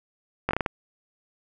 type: slowing click train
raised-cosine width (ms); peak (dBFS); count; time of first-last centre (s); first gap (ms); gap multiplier
0.5; -9; 6; 0.49-0.662; 19; 1.3
effects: none